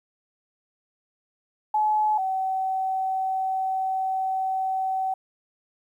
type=tone pair in turn; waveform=sine; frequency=854 / 760.8 Hz; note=G#5 / F#5; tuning=+48 / +48 cents; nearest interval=major second; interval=200 cents; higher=first; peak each=-19 / -23 dBFS; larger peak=first; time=1.74-2.18 / 2.18-5.14 s; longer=second; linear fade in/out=5 ms; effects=10-bit